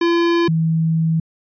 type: tone pair in turn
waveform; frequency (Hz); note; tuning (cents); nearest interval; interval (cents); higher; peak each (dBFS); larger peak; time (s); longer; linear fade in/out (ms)
square / sine; 340.3 / 162.04; F4 / E3; -45 / -29; octave + minor second; 1284; first; -14; neither; 0.01-0.48 / 0.48-1.2; second; 5
effects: resampled to 11025 Hz